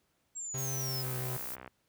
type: linear sweep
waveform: sine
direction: down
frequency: 7580 to 5000 Hz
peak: -37 dBFS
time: 0.35-1.03 s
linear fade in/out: 20 ms
type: tone with pitch glide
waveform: 45% pulse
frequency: 132 to 127.21 Hz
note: C3 to C3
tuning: +16 to -48 cents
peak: -36 dBFS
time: 0.54-1.37 s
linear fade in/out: 5 ms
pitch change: -64 cents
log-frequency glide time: 0.92-1.11 s
type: noise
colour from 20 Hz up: violet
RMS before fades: -40 dBFS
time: 0.57-1.56 s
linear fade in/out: 20 ms
type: click train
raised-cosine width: 0.5 ms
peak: -30 dBFS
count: 41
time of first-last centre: 1.05-1.677 s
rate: 63.8 Hz
effects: pink hiss -75 dBFS RMS until 1.88 s + high-pass 60 Hz 12 dB/octave